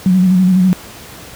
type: tone with vibrato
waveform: sine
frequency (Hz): 184.6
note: F#3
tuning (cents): -4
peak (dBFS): -7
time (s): 0.06-0.73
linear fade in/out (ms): 0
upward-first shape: square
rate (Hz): 12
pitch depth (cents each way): 39
effects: pink hiss -34 dBFS RMS until 1.35 s + high-pass 60 Hz 12 dB/octave